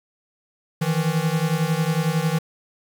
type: beating tone pair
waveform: square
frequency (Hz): 155.4 / 166.4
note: D#3 / E3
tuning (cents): -2 / +17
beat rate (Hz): 11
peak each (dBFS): -23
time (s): 0.81-2.39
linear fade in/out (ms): 10
effects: 8-bit